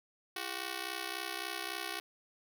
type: ring-modulated tone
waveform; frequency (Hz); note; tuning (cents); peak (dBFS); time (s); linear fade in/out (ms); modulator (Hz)
5% pulse; 373.1; F#4; +14; -23; 0.36-2; 2; 31.8
effects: none